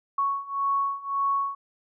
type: beating tone pair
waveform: sine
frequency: 1108.7 / 1110.5 Hz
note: C#6 / C#6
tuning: 0 / +3 cents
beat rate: 1.8 Hz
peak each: -28 / -26 dBFS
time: 0.18-1.55 s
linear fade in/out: 5 ms
effects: none